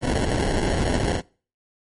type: noise with sample-and-hold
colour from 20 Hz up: pink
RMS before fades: -22 dBFS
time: 0.01-1.22 s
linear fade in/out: 50 ms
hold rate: 1225 Hz
effects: noise-tail reverb RT60 0.4 s tail -24 dB re dry + MP3 48 kbps